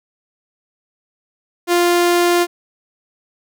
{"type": "tone", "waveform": "sawtooth", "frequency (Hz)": 349.2, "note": "F4", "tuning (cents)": 0, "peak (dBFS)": -8, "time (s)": [1.67, 2.47], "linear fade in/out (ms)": 50, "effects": []}